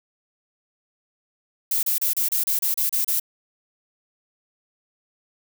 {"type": "noise bursts", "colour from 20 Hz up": "violet", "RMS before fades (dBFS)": -22, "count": 10, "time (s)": [1.71, 3.198], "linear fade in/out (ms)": 5, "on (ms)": 120, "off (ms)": 32, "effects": []}